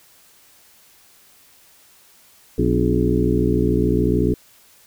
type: harmonic tone with a mistuned harmonic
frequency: 60.3 Hz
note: B1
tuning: 41 cents flat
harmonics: 1 / 2 / 3 / 4 / 5 / 6 / 7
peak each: -23 / -23 / -23 / -23 / -23 / -23 / -23 dBFS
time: 2.58-4.34 s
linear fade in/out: 5 ms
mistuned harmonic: 4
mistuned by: +95 cents
effects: white hiss -52 dBFS RMS until 4.86 s